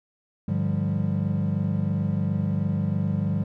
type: tone cluster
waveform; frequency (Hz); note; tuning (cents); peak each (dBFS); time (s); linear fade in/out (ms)
triangle; 102.5 / 150.4 / 177 / 199.9; G#2 / D3 / F3 / G3; -22 / +42 / +23 / +34; -26; 0.48-3.44; 5
effects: none